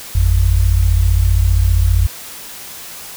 sine tone pair together, 52.13 / 87.31 Hz, G#1 / F2, +7 / 0 cents, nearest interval major sixth, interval 893 cents, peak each -12 dBFS, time 0.15-2.07 s, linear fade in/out 5 ms, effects white hiss -32 dBFS RMS until 3.16 s

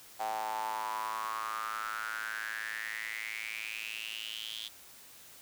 sawtooth tone with high-pass filter sweep, 110 Hz, A2, in tune, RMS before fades -38 dBFS, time 0.19-4.69 s, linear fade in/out 20 ms, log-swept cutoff 760 to 3400 Hz, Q 8.1, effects white hiss -54 dBFS RMS until 5.41 s

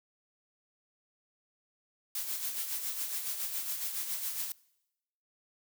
blue noise with tremolo, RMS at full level -34 dBFS, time 2.15-4.52 s, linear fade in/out 2 ms, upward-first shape sine, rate 7.2 Hz, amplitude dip 50%, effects noise-tail reverb RT60 0.9 s tail -23 dB re dry

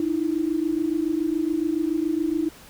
sine tone pair together, 305 / 332.1 Hz, D#4 / E4, -34 / +13 cents, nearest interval minor second, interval 147 cents, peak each -24 dBFS, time 0-2.49 s, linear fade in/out 2 ms, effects pink hiss -47 dBFS RMS until 2.69 s

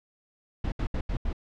brown noise bursts at uneven times, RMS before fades -28 dBFS, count 5, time 0.64-0.72 / 0.79-0.87 / 0.94-1.01 / 1.09-1.17 / 1.25-1.33 s, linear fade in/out 5 ms, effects low-pass 4000 Hz 12 dB/octave

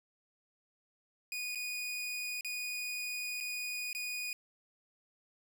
sawtooth tone with dropouts, 2468 Hz, D#7, 15 cents flat, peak -33 dBFS, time 1.32-4.33 s, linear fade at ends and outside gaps 1 ms, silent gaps 1.549-1.556 / 2.409-2.447 / 3.403-3.408 / 3.93-3.949 s, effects none

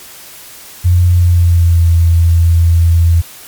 sine tone with pitch glide, 88.5 to 84.02 Hz, F2 to E2, +23 to +34 cents, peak -5 dBFS, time 0.84-3.22 s, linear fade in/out 20 ms, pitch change -89 cents, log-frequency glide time 1.08-1.86 s, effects white hiss -34 dBFS RMS until 3.47 s + MP3 96 kbps

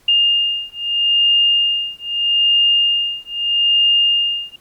sine beating tone pair, 2820 / 2820.79 Hz, F7 / F7, +16 / +17 cents, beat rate 0.79 Hz, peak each -16 / -16 dBFS, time 0.08-4.56 s, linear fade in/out 5 ms, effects pink hiss -54 dBFS RMS until 4.6 s + Opus 48 kbps

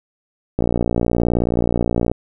click train, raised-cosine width 2 ms, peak -4 dBFS, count 91, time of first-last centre 0.59-2.115 s, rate 59 Hz, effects none

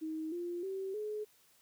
sine tone with pitch steps, 315.9 / 348.5 / 384.5 / 424.1 Hz, D#4 / F4 / G4 / G#4, +26 / -4 / -33 / +36 cents, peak -36 dBFS, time 0.01-1.25 s, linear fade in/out 20 ms, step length 310 ms, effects white hiss -67 dBFS RMS until 1.61 s

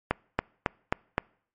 accelerating click train, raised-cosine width 0.5 ms, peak -8 dBFS, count 5, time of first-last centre 0.11-1.181 s, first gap 280 ms, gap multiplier 0.97, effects noise-tail reverb RT60 0.6 s tail -26 dB re dry + MP3 48 kbps

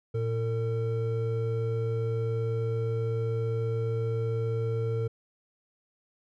triangle tone pair together, 114.4 / 453.5 Hz, A#2 / A#4, -32 / -48 cents, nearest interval 2 octaves, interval 2384 cents, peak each -26 / -29 dBFS, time 0.14-5.08 s, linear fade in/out 10 ms, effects none

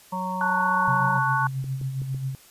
harmonic tone, 184.8 Hz, F#3, 2 cents flat, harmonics 1 / 3 / 5 / 6, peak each -31 / -37 / -28 / -36 dBFS, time 0.12-1.19 s, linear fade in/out 10 ms
sine chord, F# minor, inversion first, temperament just, 888 / 1110 / 1480 Hz, A5 / C#6 / F#6, +16 / +2 / 0 cents, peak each -25 / -25 / -25 dBFS, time 0.41-1.47 s, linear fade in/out 2 ms
sine tone with tremolo, 133.4 Hz, C3, 34 cents sharp, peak -24 dBFS, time 0.88-2.35 s, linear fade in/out 0 ms, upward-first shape sine, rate 7.4 Hz, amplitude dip 50%
clicks, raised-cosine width 3 ms, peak -28 dBFS, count 4, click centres 1.642 / 1.814 / 2.018 / 2.146 s
effects white hiss -52 dBFS RMS until 2.5 s + resampled to 32000 Hz

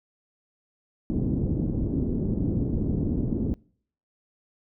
white low-pass noise, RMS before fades -26 dBFS, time 1.1-3.54 s, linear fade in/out 0 ms, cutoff 300 Hz, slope 24 dB/octave, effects noise-tail reverb RT60 0.6 s tail -26 dB re dry

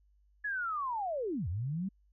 sine linear two-way sweep, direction down then up, 1720 to 77.78 to 200.9 Hz, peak -32 dBFS, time 0.44-1.89 s, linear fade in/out 10 ms, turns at 1.48 s, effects added 50 Hz sine -64 dBFS peak until 2.12 s

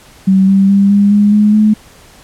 sine tone with pitch steps, 191.2 / 194.77 / 198.4 / 202.1 / 205.9 / 209.7 / 213.6 Hz, G3 / G3 / G3 / G#3 / G#3 / G#3 / G#3, -43 / -11 / +21 / -47 / -15 / +17 / +49 cents, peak -5 dBFS, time 0.27-1.74 s, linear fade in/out 10 ms, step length 210 ms, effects pink hiss -41 dBFS RMS until 2.23 s + low-pass 12000 Hz 12 dB/octave

